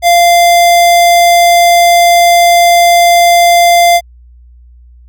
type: tone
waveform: square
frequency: 693 Hz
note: F5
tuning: 14 cents flat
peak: -4 dBFS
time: 0.02-4.01 s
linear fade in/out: 50 ms
effects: added 60 Hz sine -35 dBFS peak until 5.08 s